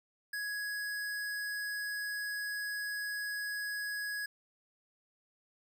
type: tone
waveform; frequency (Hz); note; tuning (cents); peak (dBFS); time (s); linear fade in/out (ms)
square; 1669; G#6; +8; -36; 0.33-4.26; 5
effects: none